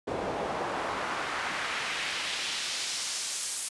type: noise with band-pass filter sweep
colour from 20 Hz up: pink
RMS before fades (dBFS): -33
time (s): 0.07-3.69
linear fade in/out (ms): 10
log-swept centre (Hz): 490 to 9500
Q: 1.1
effects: resampled to 24000 Hz